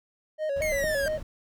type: tone with vibrato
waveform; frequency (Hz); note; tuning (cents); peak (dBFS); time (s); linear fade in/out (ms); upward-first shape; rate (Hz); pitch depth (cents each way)
triangle; 587; D5; -1; -24; 0.38-1.2; 50; square; 4.4; 93
type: noise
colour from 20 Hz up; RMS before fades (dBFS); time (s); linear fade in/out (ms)
brown; -39; 0.56-1.23; 5
type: exponential sweep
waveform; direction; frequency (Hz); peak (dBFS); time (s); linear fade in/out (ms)
45% pulse; down; 2217 to 1568; -29; 0.62-1.08; 0
type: click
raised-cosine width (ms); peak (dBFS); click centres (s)
3; -22; 0.842
effects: none